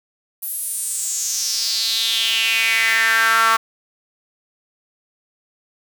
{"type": "tone with high-pass filter sweep", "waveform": "sawtooth", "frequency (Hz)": 225.4, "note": "A3", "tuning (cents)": 42, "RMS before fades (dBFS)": -19, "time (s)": [0.42, 3.57], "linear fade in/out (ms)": 10, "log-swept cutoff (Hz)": [12000, 1200], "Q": 4.8, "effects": []}